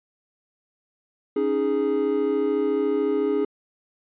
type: chord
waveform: triangle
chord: C# suspended second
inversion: none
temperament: equal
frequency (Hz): 277.2 / 311.1 / 415.3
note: C#4 / D#4 / G#4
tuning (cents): 0 / 0 / 0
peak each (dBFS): -25 / -25 / -20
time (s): 1.36-3.45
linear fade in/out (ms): 5
effects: resampled to 8000 Hz